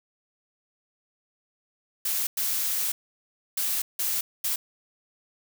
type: noise bursts at uneven times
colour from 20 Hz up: blue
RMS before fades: -27 dBFS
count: 5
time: 2.05-2.27 / 2.37-2.92 / 3.57-3.82 / 3.99-4.21 / 4.44-4.56 s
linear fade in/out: 5 ms
effects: none